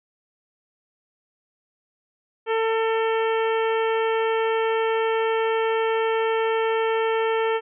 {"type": "harmonic tone", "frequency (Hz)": 448, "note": "A4", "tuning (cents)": 31, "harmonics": [1, 2, 3, 4, 5, 6, 7], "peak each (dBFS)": [-21, -27, -31, -33, -35, -37, -38], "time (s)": [2.46, 7.61], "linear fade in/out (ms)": 50, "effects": []}